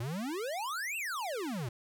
square exponential two-way sweep, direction up then down, 110.2 to 2800 to 110.2 Hz, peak -35 dBFS, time 0-1.69 s, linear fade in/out 5 ms, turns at 0.97 s, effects none

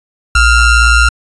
square ring-modulated tone, 674 Hz, E5, 38 cents sharp, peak -3 dBFS, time 0.35-1.09 s, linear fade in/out 5 ms, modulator 733 Hz, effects resampled to 22050 Hz

